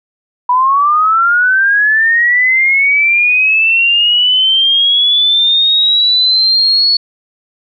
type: linear sweep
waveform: sine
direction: up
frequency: 975 to 4413 Hz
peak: -7 dBFS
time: 0.49-6.97 s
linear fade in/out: 5 ms
effects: none

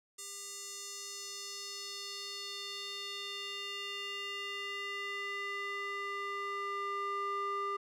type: tone with band-pass filter sweep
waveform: square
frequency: 400.1 Hz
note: G4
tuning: 35 cents sharp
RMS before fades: -40 dBFS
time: 0.18-7.77 s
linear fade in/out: 10 ms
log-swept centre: 7700 to 1100 Hz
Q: 2.3
effects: none

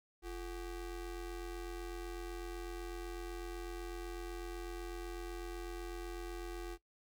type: ring-modulated tone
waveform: square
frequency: 196 Hz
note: G3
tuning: in tune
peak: -39 dBFS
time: 0.22-6.78 s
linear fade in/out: 50 ms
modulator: 152 Hz
effects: noise-tail reverb RT60 0.1 s tail -17 dB re dry

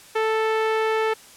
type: tone with low-pass filter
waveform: sawtooth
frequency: 440.3 Hz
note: A4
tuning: 1 cent sharp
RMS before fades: -22 dBFS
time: 0.15-1.14 s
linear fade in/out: 10 ms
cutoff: 2400 Hz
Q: 1.1
effects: white hiss -47 dBFS RMS until 1.36 s + low-pass 11000 Hz 12 dB/octave

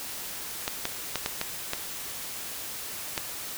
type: clicks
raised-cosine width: 0.2 ms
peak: -10 dBFS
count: 7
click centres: 0.679 / 0.854 / 1.157 / 1.261 / 1.414 / 1.734 / 3.178 s
effects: white hiss -37 dBFS RMS until 3.57 s

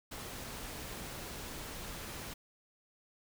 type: noise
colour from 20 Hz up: pink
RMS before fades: -44 dBFS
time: 0.11-2.34 s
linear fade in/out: 10 ms
effects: none

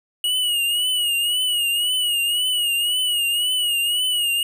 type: tone with vibrato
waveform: square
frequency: 2900 Hz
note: F#7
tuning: 35 cents flat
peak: -19 dBFS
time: 0.24-4.43 s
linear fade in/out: 2 ms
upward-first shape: triangle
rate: 1.9 Hz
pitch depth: 81 cents each way
effects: none

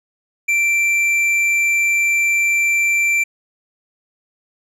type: tone with tanh clipping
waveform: sine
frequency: 2349 Hz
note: D7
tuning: in tune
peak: -15 dBFS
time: 0.48-3.24 s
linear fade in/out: 10 ms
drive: 8 dB
effects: none

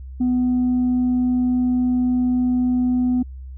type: tone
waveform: sine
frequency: 249.8 Hz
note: B3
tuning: 20 cents sharp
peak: -14 dBFS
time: 0.2-3.23 s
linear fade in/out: 10 ms
effects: tanh soft clip ceiling -14 dBFS + added 65 Hz sine -32 dBFS peak until 3.57 s

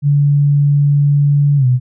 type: tone with pitch glide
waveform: sine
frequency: 143.8 to 125.91 Hz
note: D3 to B2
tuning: -36 to +34 cents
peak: -8 dBFS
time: 0.02-1.8 s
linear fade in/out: 50 ms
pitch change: -230 cents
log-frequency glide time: 1.57-1.66 s
effects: none

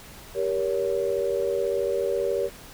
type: chord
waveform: sine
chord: G diminished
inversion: none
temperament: just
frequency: 392 / 470.4 / 564.5 Hz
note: G4 / Bb4 / Db5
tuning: 0 / +16 / +31 cents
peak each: -27 dBFS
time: 0.34-2.5 s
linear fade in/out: 50 ms
effects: pink hiss -45 dBFS RMS until 2.73 s

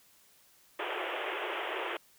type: band-pass noise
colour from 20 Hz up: pink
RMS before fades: -36 dBFS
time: 0.79-1.97 s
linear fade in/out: 5 ms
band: 340 to 3300 Hz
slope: 96 dB/octave
effects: white hiss -63 dBFS RMS until 2.18 s

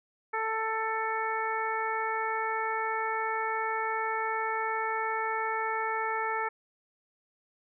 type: harmonic tone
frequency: 442.9 Hz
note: A4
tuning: 11 cents sharp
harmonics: 1 / 2 / 3 / 4 / 5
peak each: -36 / -32 / -34 / -36 / -38 dBFS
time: 0.33-6.49 s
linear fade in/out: 10 ms
effects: none

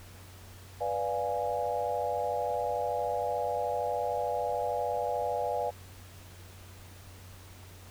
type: chord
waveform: sine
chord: B diminished seventh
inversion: none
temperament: equal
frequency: 493.9 / 587.3 / 698.5 / 830.6 Hz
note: B4 / D5 / F5 / Ab5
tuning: 0 / 0 / 0 / 0 cents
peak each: -34 dBFS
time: 0.8-5.71 s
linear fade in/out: 20 ms
effects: added 92 Hz sine -49 dBFS peak until 7.9 s + pink hiss -53 dBFS RMS until 7.9 s

